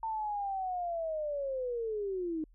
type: linear sweep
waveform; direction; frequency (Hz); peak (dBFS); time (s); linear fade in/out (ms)
sine; down; 902 to 305.4; -32; 0.03-2.44; 2
effects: added 40 Hz sine -57 dBFS peak until 2.54 s

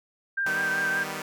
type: tone with vibrato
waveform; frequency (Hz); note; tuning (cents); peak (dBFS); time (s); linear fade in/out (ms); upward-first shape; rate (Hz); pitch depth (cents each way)
sine; 1569; G6; +1; -24; 0.37-1.04; 10; triangle; 5.2; 37
type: chord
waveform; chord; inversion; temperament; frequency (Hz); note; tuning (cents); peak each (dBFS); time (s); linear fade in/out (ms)
5% pulse; Eb augmented; none; equal; 155.56 / 196 / 246.9; Eb3 / G3 / B3; 0 / 0 / 0; -25 / -24 / -26; 0.46-1.22; 2
effects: none

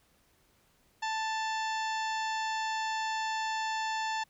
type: harmonic tone with a mistuned harmonic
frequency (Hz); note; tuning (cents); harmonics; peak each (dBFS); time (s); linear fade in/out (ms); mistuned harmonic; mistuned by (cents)
880; A5; 0; 1 / 2 / 3 / 4 / 5 / 6 / 7 / 8; -32 / -37 / -43 / -44 / -46 / -47 / -53 / -49; 1.02-4.24; 10; 3; +26
effects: pink hiss -68 dBFS RMS until 4.29 s

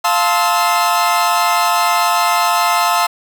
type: chord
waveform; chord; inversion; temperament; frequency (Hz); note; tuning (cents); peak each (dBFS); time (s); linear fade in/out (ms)
40% pulse; F major seventh; none; equal with one note detuned; 698.5 / 880 / 1046.5 / 1296.6; F5 / A5 / C6 / E6; 0 / 0 / 0 / -29; -17; 0.04-3.07; 10
effects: none

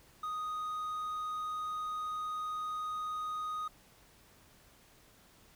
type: tone with hard clipping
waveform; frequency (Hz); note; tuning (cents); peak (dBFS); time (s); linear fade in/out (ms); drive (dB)
triangle; 1244.5; D#6; 0; -36; 0.23-3.68; 5; 6
effects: pink hiss -62 dBFS RMS until 5.55 s

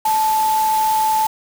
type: tone in noise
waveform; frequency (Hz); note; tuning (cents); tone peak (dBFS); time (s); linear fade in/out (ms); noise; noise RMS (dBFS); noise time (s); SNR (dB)
sine; 873; A5; -14; -14; 0.05-1.27; 5; white; -28; 0.05-1.27; +11
effects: none

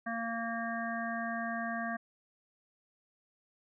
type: harmonic tone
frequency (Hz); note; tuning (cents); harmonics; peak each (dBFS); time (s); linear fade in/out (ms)
230; A#3; -23; 1 / 3 / 5 / 7 / 8; -38 / -38 / -42 / -40 / -43; 0.06-1.97; 10
effects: none

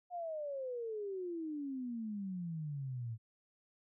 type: exponential sweep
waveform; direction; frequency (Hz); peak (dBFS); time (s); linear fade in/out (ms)
sine; down; 725 to 110; -38; 0.1-3.18; 50
effects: none

